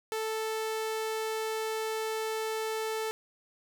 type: tone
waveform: sawtooth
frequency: 440 Hz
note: A4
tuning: in tune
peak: -27 dBFS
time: 0.12-3.11 s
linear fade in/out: 0 ms
effects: none